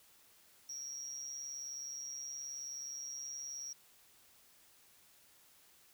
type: tone with amplitude modulation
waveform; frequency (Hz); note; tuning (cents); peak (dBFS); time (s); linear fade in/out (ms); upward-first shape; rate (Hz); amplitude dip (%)
sine; 5660; F8; +22; -36; 0.69-3.73; 5; sine; 139; 85
effects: tanh soft clip ceiling -38 dBFS + white hiss -65 dBFS RMS until 5.93 s